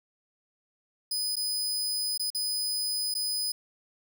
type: tone with dropouts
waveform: sawtooth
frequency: 5000 Hz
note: D#8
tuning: 8 cents sharp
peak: -25 dBFS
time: 1.11-3.52 s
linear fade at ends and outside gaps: 5 ms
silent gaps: 1.357-1.366 / 2.177-2.195 / 2.303-2.347 / 3.141-3.15 s
effects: none